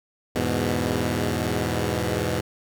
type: chord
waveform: 10% pulse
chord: E major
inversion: none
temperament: equal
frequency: 82.41 / 103.83 / 123.47 Hz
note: E2 / G#2 / B2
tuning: 0 / 0 / 0 cents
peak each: -19 dBFS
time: 0.35-2.41 s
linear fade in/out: 10 ms
effects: none